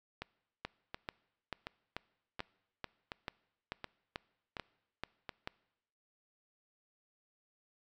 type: two click trains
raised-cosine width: 0.3 ms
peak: -22 / -24 dBFS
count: 12 / 8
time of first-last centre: 0.65-5.475 / 0.22-5.292 s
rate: 2.28 / 1.38 Hz
effects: noise-tail reverb RT60 0.9 s tail -23 dB re dry